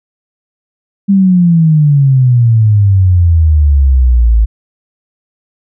sine exponential sweep, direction down, 200.8 to 53.5 Hz, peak -4 dBFS, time 1.08-4.46 s, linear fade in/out 20 ms, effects none

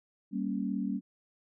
sine chord, G diminished, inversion none, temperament equal, 196 / 233.1 / 277.2 Hz, G3 / Bb3 / Db4, 0 / 0 / 0 cents, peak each -33 / -35 / -35 dBFS, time 0.31-1.01 s, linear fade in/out 50 ms, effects none

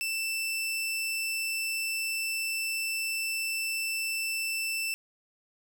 sawtooth tone, 2663 Hz, E7, 17 cents sharp, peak -26 dBFS, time 0.01-4.94 s, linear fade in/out 0 ms, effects none

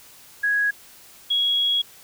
sine tone pair in turn, 1661.2 / 3322 Hz, G#6 / G#7, 0 / 0 cents, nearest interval octave, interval 1200 cents, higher second, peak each -18 dBFS, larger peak neither, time 0.43-0.71 / 1.3-1.82 s, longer second, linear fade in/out 10 ms, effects white hiss -48 dBFS RMS until 2.03 s

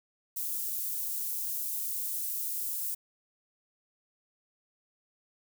white high-pass noise, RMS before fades -34 dBFS, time 0.36-2.95 s, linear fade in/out 10 ms, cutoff 11000 Hz, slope 12 dB/octave, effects none

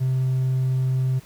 triangle tone, 130 Hz, C3, 11 cents flat, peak -16 dBFS, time 0-1.2 s, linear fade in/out 20 ms, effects tanh soft clip ceiling -14 dBFS + pink hiss -50 dBFS RMS until 1.25 s

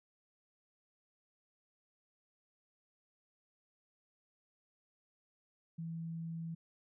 sine tone, 164.81 Hz, E3, in tune, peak -39 dBFS, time 5.78-6.55 s, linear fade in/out 10 ms, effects none

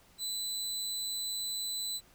25% pulse tone, 3998 Hz, B7, 20 cents sharp, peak -30 dBFS, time 0.18-2.01 s, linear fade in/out 50 ms, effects pink hiss -62 dBFS RMS until 2.14 s

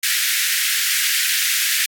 pink high-pass noise, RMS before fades -19 dBFS, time 0.03-1.86 s, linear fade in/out 5 ms, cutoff 1600 Hz, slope 48 dB/octave, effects AAC 64 kbps

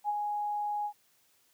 sine tone with ADSR envelope, 830.6 Hz, G#5, in tune, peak -26 dBFS, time 0.04-0.93 s, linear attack 49 ms, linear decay 32 ms, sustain -4 dB, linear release 77 ms, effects white hiss -68 dBFS RMS until 1.53 s + high-pass 80 Hz 12 dB/octave

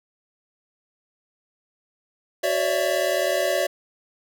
square tone cluster, 372.5 / 545 / 584 / 665 Hz, F#4 / C#5 / D5 / E5, +12 / -29 / -10 / +15 cents, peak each -30 / -28 / -25 / -26 dBFS, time 2.43-3.67 s, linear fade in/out 10 ms, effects none

